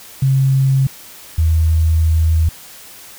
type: tone pair in turn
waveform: sine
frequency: 134.3 / 80.37 Hz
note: C3 / E2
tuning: +46 / -43 cents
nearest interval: major sixth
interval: 889 cents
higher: first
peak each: -10 dBFS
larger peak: neither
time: 0.22-0.87 / 1.38-2.49 s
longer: second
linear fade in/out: 5 ms
effects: white hiss -38 dBFS RMS until 3.18 s